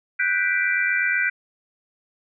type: chord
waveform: sine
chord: G major seventh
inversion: third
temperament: equal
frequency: 1480 / 1568 / 1975.5 / 2349 Hz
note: F#6 / G6 / B6 / D7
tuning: 0 / 0 / 0 / 0 cents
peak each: -24 / -25 / -24 / -25 dBFS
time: 0.19-1.3 s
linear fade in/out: 10 ms
effects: none